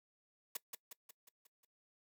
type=noise with echo; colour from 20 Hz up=white; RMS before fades=-40 dBFS; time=0.55-0.57 s; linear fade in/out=5 ms; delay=180 ms; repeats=6; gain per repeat=-5 dB; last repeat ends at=1.65 s; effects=noise-tail reverb RT60 0.1 s tail -21 dB re dry + high-pass 200 Hz 12 dB/octave